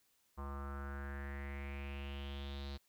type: tone with low-pass filter sweep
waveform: square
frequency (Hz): 69.9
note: C#2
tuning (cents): +15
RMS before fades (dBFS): -44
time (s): 0.37-2.78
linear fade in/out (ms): 20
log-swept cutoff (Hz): 1100 to 4200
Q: 5.6
effects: white hiss -75 dBFS RMS until 2.88 s

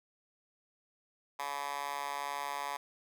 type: tone with high-pass filter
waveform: 10% pulse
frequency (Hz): 142.2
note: C#3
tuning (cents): +45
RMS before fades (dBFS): -38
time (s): 1.39-2.77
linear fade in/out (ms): 5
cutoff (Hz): 1000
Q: 2.9
effects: none

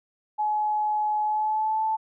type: tone with pitch glide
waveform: sine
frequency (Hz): 848 to 876.9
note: G#5 to A5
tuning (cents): +36 to -6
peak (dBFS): -22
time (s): 0.38-1.97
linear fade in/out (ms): 20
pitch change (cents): +58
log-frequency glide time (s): 1.22-1.84
effects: none

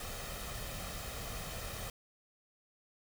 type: noise with comb filter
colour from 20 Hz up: pink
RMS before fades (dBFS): -42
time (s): 0-1.9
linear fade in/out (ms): 2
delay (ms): 1.6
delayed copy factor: +0.55
effects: none

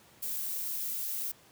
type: noise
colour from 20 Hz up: violet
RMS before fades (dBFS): -35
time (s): 0.22-1.32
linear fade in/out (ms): 10
effects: pink hiss -59 dBFS RMS until 1.51 s + high-pass 100 Hz 12 dB/octave

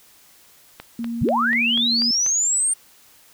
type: click train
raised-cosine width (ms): 0.3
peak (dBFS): -18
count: 7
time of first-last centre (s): 0.8-2.263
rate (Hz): 4.1
type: tone with pitch glide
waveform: sine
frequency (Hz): 233 to 234.3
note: A#3 to A#3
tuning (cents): -1 to +9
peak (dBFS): -24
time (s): 0.99-2.11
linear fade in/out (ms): 2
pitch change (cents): +10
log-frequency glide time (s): 1.15-1.29
type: linear sweep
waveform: sine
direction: up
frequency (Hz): 49.11 to 8900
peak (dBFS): -17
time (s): 1.21-2.74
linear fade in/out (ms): 10
effects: white hiss -52 dBFS RMS until 3.33 s

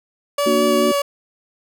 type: tone with vibrato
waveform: 30% pulse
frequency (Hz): 571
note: D5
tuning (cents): -49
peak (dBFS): -14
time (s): 0.38-1.02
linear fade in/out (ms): 5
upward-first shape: sine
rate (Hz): 4.6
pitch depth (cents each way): 13
type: chord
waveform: sine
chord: Bb augmented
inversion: none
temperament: equal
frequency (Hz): 233.1 / 293.7 / 370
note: Bb3 / D4 / F#4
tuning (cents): 0 / 0 / 0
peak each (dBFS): -20 / -22 / -19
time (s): 0.46-0.92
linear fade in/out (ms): 5
effects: none

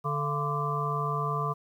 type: harmonic tone with a mistuned harmonic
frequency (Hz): 146.3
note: D3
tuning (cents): -6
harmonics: 1 / 3 / 5 / 7 / 8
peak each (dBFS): -31 / -36 / -38 / -34 / -31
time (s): 0.04-1.54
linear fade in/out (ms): 20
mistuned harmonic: 5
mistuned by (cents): -110
effects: 10-bit

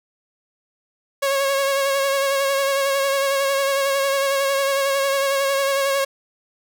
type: tone with vibrato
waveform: sawtooth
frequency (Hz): 550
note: C#5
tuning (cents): -14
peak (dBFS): -14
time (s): 1.22-6.05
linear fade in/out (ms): 10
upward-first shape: sine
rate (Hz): 11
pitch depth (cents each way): 28
effects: none

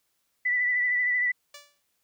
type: tone with vibrato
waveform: sine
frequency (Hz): 1975.5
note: B6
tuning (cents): 0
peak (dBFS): -22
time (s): 0.45-1.32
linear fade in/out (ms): 10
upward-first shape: sine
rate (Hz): 13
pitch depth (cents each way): 28
type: tone with exponential decay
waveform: 5% pulse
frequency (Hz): 580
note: D5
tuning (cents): -22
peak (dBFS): -29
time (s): 1.54-1.83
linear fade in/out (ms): 5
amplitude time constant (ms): 61
effects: white hiss -74 dBFS RMS until 2.03 s

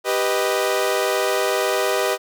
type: chord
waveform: sawtooth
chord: G augmented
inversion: none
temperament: equal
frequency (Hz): 392 / 493.9 / 622.3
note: G4 / B4 / D#5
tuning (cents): 0 / 0 / 0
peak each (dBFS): -19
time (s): 0.04-2.18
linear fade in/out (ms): 50
effects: none

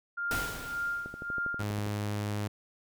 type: tone with tremolo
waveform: sine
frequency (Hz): 1401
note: F6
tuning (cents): +5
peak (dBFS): -29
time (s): 0.17-1.63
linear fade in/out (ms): 10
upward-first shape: sine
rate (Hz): 1.8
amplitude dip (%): 80
type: noise with exponential decay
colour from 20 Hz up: pink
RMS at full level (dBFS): -33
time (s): 0.31-1.56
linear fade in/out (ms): 2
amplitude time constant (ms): 270
type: click train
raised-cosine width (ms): 2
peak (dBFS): -28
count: 11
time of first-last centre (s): 1.06-1.866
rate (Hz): 12.4
type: tone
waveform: sawtooth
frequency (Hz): 103.83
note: G#2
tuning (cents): 0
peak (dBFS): -27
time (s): 1.59-2.48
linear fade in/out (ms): 10
effects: none

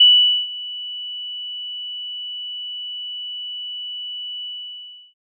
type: tone with ADSR envelope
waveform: sine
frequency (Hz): 2960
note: F#7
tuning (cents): 0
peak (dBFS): -6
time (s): 0-5.14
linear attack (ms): 8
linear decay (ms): 460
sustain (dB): -21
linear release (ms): 700
effects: none

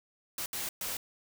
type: noise bursts at uneven times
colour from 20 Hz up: white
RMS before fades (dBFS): -36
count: 3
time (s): 0.38-0.46 / 0.53-0.69 / 0.81-0.97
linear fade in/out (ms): 2
effects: none

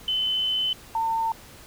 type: tone pair in turn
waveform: sine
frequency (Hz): 3038 / 903.2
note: F#7 / A5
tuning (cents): +45 / +45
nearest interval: octave + major sixth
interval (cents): 2100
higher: first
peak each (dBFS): -22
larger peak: neither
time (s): 0.08-0.73 / 0.95-1.32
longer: first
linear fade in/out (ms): 2
effects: pink hiss -47 dBFS RMS until 1.66 s

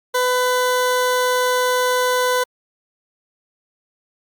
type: tone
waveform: 20% pulse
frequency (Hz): 501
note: B4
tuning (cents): +25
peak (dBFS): -11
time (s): 0.14-2.44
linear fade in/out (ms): 10
effects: Opus 48 kbps

